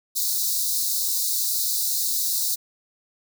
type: high-pass noise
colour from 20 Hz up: white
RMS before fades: -24 dBFS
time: 0.15-2.56 s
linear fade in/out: 20 ms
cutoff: 3800 Hz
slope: 96 dB/octave
effects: none